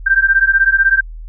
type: beating tone pair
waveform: sine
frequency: 1568 / 1584 Hz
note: G6 / G6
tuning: 0 / +18 cents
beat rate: 16 Hz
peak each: -12 dBFS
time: 0.06-1.01 s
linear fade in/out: 10 ms
effects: added 40 Hz sine -27 dBFS peak until 1.28 s